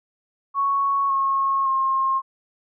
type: tone with pitch steps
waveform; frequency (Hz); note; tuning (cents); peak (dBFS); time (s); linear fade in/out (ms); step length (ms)
sine; 1108.7 / 1088.4 / 1068.5; C#6 / C#6 / C6; 0 / -32 / +36; -18; 0.54-2.22; 50; 560
effects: none